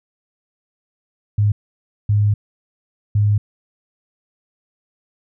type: tone bursts at uneven times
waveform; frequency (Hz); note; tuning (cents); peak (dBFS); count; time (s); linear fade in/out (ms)
sine; 103.83; G#2; 0; -12; 3; 1.38-1.52 / 2.09-2.34 / 3.15-3.38; 5
effects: none